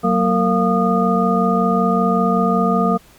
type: tone cluster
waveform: sine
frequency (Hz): 186.1 / 231.4 / 457.7 / 697 / 1226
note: F#3 / A#3 / A#4 / F5 / D#6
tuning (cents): +10 / -13 / -32 / -4 / -26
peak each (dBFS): -18 / -20 / -21 / -21 / -20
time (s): 0.03-2.98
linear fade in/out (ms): 20
effects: pink hiss -49 dBFS RMS until 3.18 s + Opus 48 kbps